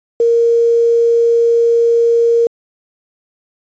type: tone with quantisation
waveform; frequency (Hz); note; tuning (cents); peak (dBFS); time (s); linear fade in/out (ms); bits
sine; 466.2; A#4; 0; -8; 0.2-2.47; 2; 6
effects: resampled to 16000 Hz